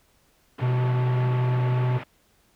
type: band-pass noise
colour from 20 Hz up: pink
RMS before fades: -37 dBFS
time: 0.58-2.04 s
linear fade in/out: 10 ms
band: 130 to 2700 Hz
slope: 24 dB/octave
type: harmonic tone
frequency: 125.3 Hz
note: B2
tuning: 25 cents sharp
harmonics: 1 / 3 / 5 / 7 / 9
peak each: -20 / -34 / -40 / -37 / -43 dBFS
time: 0.61-1.99 s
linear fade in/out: 20 ms
effects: pink hiss -63 dBFS RMS until 2.55 s